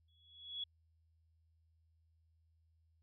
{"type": "tone with exponential growth", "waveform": "sine", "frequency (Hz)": 3368, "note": "G#7", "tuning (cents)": 24, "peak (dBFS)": -37, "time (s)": [0.08, 0.64], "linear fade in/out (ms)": 5, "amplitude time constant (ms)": 120, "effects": ["added 81 Hz sine -70 dBFS peak until 3.02 s"]}